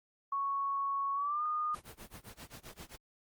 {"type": "tone with pitch glide", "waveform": "sine", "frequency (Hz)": [1108.7, 1223.1], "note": ["C#6", "D#6"], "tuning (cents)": [0, -30], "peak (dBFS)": -31, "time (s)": [0.32, 1.75], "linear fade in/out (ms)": 5, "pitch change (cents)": 170, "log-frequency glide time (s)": [1.14, 1.44]}
{"type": "noise with tremolo", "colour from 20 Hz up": "pink", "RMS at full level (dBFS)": -47, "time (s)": [1.73, 2.97], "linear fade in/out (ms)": 20, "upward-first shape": "sine", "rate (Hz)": 7.6, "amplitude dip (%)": 95}
{"effects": ["Opus 32 kbps"]}